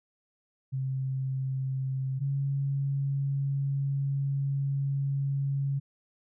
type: tone pair in turn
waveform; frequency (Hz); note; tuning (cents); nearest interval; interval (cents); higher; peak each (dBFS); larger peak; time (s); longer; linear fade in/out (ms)
sine; 132.7 / 138.58; C3 / C#3; +25 / 0; minor second; 75; second; -28 / -26; second; 0.72-2.2 / 2.2-5.8; second; 20
effects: none